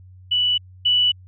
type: tone pair in turn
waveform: sine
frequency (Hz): 2960 / 2960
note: F#7 / F#7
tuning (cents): 0 / 0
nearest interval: unison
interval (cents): 0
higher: neither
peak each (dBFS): -16 / -14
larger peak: second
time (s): 0.31-0.58 / 0.85-1.12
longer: neither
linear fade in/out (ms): 10
effects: added 92 Hz sine -42 dBFS peak until 1.27 s